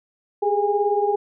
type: tone cluster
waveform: sine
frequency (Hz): 402.9 / 420.7 / 815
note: G4 / G#4 / G#5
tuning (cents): +48 / +22 / -33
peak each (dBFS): -22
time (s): 0.42-1.16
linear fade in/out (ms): 10
effects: none